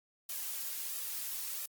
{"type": "noise with flanger", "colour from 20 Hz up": "blue", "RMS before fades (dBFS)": -39, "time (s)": [0.29, 1.66], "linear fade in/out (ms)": 5, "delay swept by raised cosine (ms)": [1.6, 3.8], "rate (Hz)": 1.5, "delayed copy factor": 0.6, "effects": ["Opus 48 kbps"]}